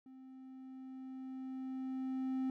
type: tone with level ramp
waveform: triangle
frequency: 261.6 Hz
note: C4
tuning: in tune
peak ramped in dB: -51 to -31 dBFS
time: 0.06-2.5 s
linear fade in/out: 2 ms
effects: none